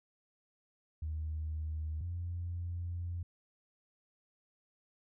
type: tone pair in turn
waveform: sine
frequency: 78 / 86.91 Hz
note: D#2 / F2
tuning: +5 / -8 cents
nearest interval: major second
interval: 187 cents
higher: second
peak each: -34 / -35 dBFS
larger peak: first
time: 1.02-2.01 / 2.01-3.23 s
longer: second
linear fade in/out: 5 ms
effects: tanh soft clip ceiling -30 dBFS